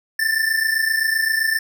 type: tone pair together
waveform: square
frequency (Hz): 1760 / 1787.7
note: A6 / A6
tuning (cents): 0 / +27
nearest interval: unison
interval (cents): 27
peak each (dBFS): -22 / -20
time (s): 0.19-1.59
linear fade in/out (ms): 5
effects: none